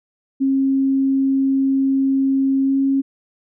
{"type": "tone with pitch glide", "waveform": "sine", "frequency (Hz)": [270, 272], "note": ["C#4", "C#4"], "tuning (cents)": [-45, -33], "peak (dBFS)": -14, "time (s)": [0.4, 3.02], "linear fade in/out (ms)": 20, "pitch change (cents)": 12, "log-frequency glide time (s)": [2.63, 2.77], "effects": []}